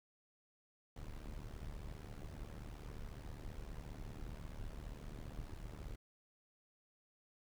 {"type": "noise with amplitude modulation", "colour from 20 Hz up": "brown", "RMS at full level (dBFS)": -44, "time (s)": [0.96, 5.96], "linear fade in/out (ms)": 5, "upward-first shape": "sine", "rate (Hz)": 74.8, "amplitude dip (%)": 85, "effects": []}